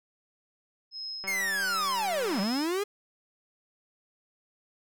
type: tone with tremolo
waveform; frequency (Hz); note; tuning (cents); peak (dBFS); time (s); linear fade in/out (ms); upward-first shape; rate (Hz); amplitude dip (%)
sine; 5140; E8; -45; -34; 0.91-2.68; 50; sine; 1.4; 95
type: click train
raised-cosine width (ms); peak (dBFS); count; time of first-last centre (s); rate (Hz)
0.5; -27; 232; 1.24-2.437; 193
type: linear two-way sweep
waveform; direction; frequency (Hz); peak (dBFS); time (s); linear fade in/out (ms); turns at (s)
45% pulse; down then up; 2200 to 184.6 to 420.2; -27; 1.27-2.84; 10; 2.4
effects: none